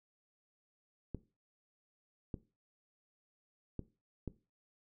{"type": "clicks", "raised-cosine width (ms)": 3, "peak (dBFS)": -26, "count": 4, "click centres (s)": [1.147, 2.342, 3.793, 4.277], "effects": ["noise-tail reverb RT60 0.3 s tail -17 dB re dry"]}